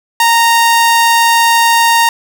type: tone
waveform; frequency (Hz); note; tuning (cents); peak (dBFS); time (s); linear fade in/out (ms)
sawtooth; 927; A#5; -10; -3; 0.2-2.09; 2
effects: none